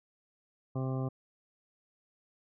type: harmonic tone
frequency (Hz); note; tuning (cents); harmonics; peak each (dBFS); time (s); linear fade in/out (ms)
131.2; C3; +5; 1 / 2 / 3 / 4 / 5 / 6 / 8 / 9; -32 / -38 / -42 / -44 / -46 / -48 / -50 / -51; 0.75-1.09; 10
effects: none